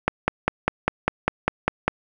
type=click train; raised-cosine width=0.5 ms; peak=-3 dBFS; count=10; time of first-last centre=0.08-1.88 s; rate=5 Hz; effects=none